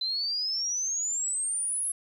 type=exponential sweep; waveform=sine; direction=up; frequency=4013 to 10940 Hz; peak=-27 dBFS; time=0.01-1.92 s; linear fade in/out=5 ms; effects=10-bit